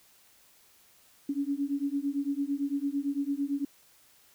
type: beating tone pair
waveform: sine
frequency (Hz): 277.2 / 286.1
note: C#4 / D4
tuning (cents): 0 / -45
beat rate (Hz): 8.9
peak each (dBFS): -31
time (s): 1.29-3.65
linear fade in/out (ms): 5
effects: white hiss -61 dBFS RMS until 4.34 s